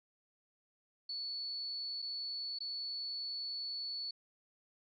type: tone with dropouts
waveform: sine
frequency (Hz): 4435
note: C#8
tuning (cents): 0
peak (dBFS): -38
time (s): 1.09-4.11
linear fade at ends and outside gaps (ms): 5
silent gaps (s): 2.02-2.023 / 2.588-2.604
effects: none